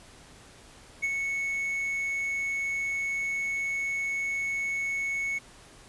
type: tone with ADSR envelope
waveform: triangle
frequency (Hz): 2209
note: C#7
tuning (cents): -7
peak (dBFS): -22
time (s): 1.02-5.39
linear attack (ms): 21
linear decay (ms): 35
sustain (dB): -4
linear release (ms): 14
effects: pink hiss -52 dBFS RMS until 5.88 s + resampled to 24000 Hz